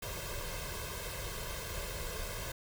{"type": "noise with comb filter", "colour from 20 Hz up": "pink", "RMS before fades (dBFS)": -40, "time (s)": [0.02, 2.52], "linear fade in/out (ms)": 5, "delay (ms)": 1.9, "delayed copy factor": 0.85, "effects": []}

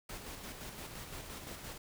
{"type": "noise with tremolo", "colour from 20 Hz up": "pink", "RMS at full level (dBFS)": -45, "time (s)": [0.09, 1.78], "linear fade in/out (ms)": 5, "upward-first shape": "square", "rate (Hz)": 5.8, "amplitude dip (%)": 35, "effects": []}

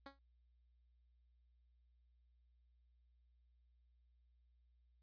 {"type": "tone with exponential decay", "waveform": "10% pulse", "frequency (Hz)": 275.7, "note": "C#4", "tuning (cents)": -9, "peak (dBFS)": -40, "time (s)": [0.06, 0.19], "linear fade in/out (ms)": 2, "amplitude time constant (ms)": 28, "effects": ["added 60 Hz sine -70 dBFS peak until 5.02 s", "resampled to 11025 Hz"]}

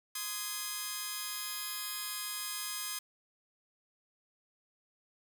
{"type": "chord", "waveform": "5% pulse", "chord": "Ab major", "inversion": "first", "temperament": "just", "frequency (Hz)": [1038.3, 1245.9, 1661.2], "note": ["C6", "Eb6", "Ab6"], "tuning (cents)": [-14, 2, 0], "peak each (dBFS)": -30, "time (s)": [0.15, 2.99], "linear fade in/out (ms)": 5, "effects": []}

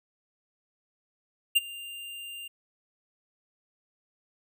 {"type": "tone with ADSR envelope", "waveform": "square", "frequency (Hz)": 2794, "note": "F7", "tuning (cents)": 0, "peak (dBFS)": -17, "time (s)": [1.55, 2.48], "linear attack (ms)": 17, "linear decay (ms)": 26, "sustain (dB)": -22, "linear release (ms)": 8, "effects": []}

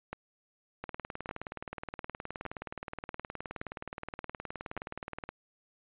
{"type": "two click trains", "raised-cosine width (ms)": 0.5, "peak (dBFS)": [-22, -23], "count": [5, 86], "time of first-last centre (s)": [[0.13, 4.776], [0.84, 5.29]], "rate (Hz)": [0.861, 19.1], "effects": ["resampled to 8000 Hz"]}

